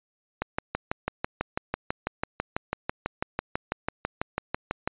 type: click train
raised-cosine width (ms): 0.5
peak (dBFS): -11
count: 28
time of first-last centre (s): 0.42-4.875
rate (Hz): 6.06
effects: resampled to 8000 Hz